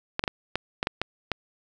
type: clicks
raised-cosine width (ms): 0.3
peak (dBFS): -9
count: 8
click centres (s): 0.194 / 0.239 / 0.278 / 0.556 / 0.829 / 0.871 / 1.016 / 1.317
effects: none